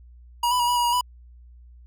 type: tone with pitch steps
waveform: square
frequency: 956 / 994 / 959 / 976 / 962 / 955 / 988 Hz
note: A#5 / B5 / A#5 / B5 / B5 / A#5 / B5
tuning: +43 / +11 / +49 / -21 / -46 / +42 / 0 cents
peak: -20 dBFS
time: 0.43-1.011 s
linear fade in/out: 5 ms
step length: 83 ms
effects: added 60 Hz sine -45 dBFS peak until 1.86 s